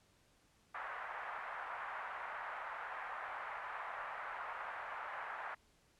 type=band-pass noise; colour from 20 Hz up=pink; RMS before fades=-45 dBFS; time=0.74-5.55 s; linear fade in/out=10 ms; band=780 to 1800 Hz; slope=24 dB/octave; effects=pink hiss -71 dBFS RMS until 5.99 s + low-pass 10000 Hz 12 dB/octave